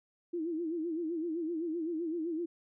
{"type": "tone with vibrato", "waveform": "sine", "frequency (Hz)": 329.6, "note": "E4", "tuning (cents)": 0, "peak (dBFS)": -32, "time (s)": [0.33, 2.46], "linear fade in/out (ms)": 10, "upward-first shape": "sine", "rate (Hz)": 7.8, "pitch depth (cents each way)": 110, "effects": []}